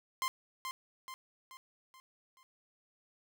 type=tone with echo; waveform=sawtooth; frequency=1046.5 Hz; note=C6; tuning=in tune; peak=-28 dBFS; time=0.22-0.28 s; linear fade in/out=0 ms; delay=430 ms; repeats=5; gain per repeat=-6 dB; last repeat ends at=2.43 s; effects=none